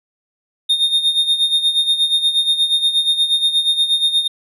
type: tone with tremolo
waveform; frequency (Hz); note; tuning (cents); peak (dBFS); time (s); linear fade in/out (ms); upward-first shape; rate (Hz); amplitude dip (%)
triangle; 3671; A#7; -27; -9; 0.69-4.28; 10; sine; 8.4; 70
effects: resampled to 32000 Hz